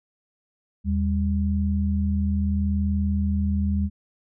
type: tone pair together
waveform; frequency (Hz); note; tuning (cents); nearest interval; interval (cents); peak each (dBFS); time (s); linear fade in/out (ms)
sine; 79.26 / 200; D#2 / G3; +33 / +35; octave + major third; 1602; -22 / -24; 0.84-3.9; 50
effects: none